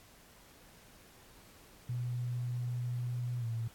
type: tone with pitch glide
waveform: sine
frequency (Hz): 122.4 to 114.86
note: B2 to A#2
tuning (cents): -15 to -25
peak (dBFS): -33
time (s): 1.89-3.68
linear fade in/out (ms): 5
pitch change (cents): -110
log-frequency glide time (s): 3.39-3.46
effects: pink hiss -59 dBFS RMS until 3.74 s + AAC 64 kbps